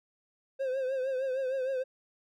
triangle tone with vibrato, 525 Hz, C5, 6 cents sharp, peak -27 dBFS, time 0.59-1.84 s, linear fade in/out 20 ms, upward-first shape triangle, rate 6.5 Hz, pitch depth 76 cents each way, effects none

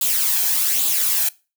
blue noise with flanger, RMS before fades -19 dBFS, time 0.01-1.29 s, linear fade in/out 5 ms, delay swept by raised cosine 0.26 to 1.24 ms, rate 1.2 Hz, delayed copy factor +0.55, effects noise-tail reverb RT60 0.3 s tail -22 dB re dry

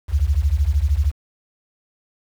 sine beating tone pair, 65.41 / 78.41 Hz, C2 / D#2, 0 / +14 cents, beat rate 13 Hz, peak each -18 dBFS, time 0.08-1.13 s, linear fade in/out 50 ms, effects 7-bit

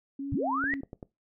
sine tone with vibrato, 272.9 Hz, C#4, 27 cents flat, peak -32 dBFS, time 0.19-0.81 s, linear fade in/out 5 ms, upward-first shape sine, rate 2.5 Hz, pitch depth 42 cents each way
sine linear sweep, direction up, 60.2 to 1975.5 Hz, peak -27 dBFS, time 0.32-0.74 s, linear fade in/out 0 ms
click train, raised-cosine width 2 ms, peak -27 dBFS, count 5, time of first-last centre 0.64-1.028 s, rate 10.3 Hz
effects noise-tail reverb RT60 0.2 s tail -20 dB re dry

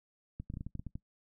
clicks, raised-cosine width 5 ms, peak -28 dBFS, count 10, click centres 0.4 / 0.501 / 0.539 / 0.571 / 0.609 / 0.666 / 0.753 / 0.795 / 0.867 / 0.955 s, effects noise-tail reverb RT60 0.1 s tail -20 dB re dry

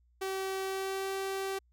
sawtooth tone with pitch glide, 383.5 to 387.3 Hz, G4 to G4, -38 to -21 cents, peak -29 dBFS, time 0.21-1.59 s, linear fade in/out 10 ms, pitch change +17 cents, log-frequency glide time 0.63-1.11 s, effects added 60 Hz sine -64 dBFS peak until 1.72 s

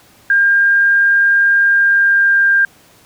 sine tone with pitch glide, 1605 to 1595.8 Hz, G6 to G6, +40 to +30 cents, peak -8 dBFS, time 0.3-2.65 s, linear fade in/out 2 ms, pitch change -10 cents, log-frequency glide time 1.61-2.44 s, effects pink hiss -47 dBFS RMS until 3.05 s + high-pass 80 Hz 12 dB/octave

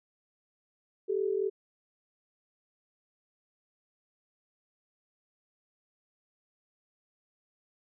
sine tone pair together, 388.6 / 432.6 Hz, G4 / A4, -15 / -29 cents, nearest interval major second, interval 186 cents, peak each -29 / -31 dBFS, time 1.08-1.5 s, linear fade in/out 20 ms, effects none

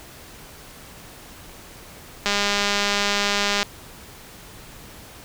click train, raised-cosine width 0.2 ms, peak -4 dBFS, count 279, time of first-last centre 2.26-3.629 s, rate 203 Hz, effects pink hiss -43 dBFS RMS until 5.24 s

